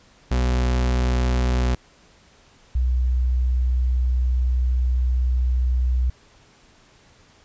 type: tone pair in turn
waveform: 40% pulse / sine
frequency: 62 / 62.4 Hz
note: B1 / B1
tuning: +7 / +19 cents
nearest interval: unison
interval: 12 cents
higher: second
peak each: -17 dBFS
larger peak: neither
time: 0.31-1.75 / 2.75-6.1 s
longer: second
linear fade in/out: 5 ms
effects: pink hiss -54 dBFS RMS until 7.44 s + resampled to 16000 Hz